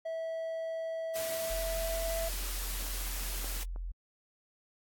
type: tone with pitch glide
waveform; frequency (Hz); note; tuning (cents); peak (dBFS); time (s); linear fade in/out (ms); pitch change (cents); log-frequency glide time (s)
triangle; 652 to 662.6; E5 to E5; -19 to +9; -32; 0.05-2.29; 10; +28; 1.17-2.17
type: noise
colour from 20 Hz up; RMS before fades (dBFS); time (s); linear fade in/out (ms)
white; -40; 1.15-3.64; 10
type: tone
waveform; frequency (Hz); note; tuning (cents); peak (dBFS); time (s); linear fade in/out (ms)
sine; 43; F1; -26; -35; 1.5-3.92; 10
type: clicks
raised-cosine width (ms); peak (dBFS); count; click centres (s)
1; -30 / -35; 2; 3.444 / 3.761
effects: AAC 64 kbps